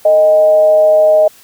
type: tone with frequency modulation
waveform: sine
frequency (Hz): 622.3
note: D#5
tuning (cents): 0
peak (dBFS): -5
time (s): 0.05-1.28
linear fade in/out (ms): 5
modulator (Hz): 179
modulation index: 0.29
effects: white hiss -43 dBFS RMS until 1.43 s